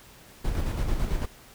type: noise with tremolo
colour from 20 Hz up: brown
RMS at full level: -25 dBFS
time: 0.44-1.26 s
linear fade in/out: 10 ms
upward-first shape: square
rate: 9 Hz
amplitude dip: 40%
effects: pink hiss -51 dBFS RMS until 1.54 s